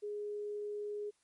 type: tone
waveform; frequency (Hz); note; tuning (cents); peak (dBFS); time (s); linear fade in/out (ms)
sine; 415.3; G#4; 0; -37; 0.02-1.11; 20
effects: white hiss -75 dBFS RMS until 1.23 s + MP3 48 kbps